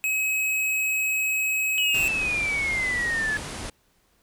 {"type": "tone", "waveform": "square", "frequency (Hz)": 2555, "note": "D#7", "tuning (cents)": 45, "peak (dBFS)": -23, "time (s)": [0.04, 2.08], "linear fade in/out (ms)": 0}
{"type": "exponential sweep", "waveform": "sine", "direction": "down", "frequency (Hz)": [2960, 1700], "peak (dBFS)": -23, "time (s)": [1.78, 3.37], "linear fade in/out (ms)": 0}
{"type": "low-pass noise", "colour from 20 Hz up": "pink", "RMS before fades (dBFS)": -35, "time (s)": [1.94, 3.7], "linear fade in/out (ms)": 5, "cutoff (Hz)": 11000, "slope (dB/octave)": 96}
{"effects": ["pink hiss -65 dBFS RMS until 4.22 s"]}